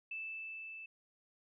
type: tone with level ramp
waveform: sine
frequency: 2637 Hz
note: E7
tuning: in tune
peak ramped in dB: -39 to -46 dBFS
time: 0.11-0.86 s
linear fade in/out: 5 ms
effects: none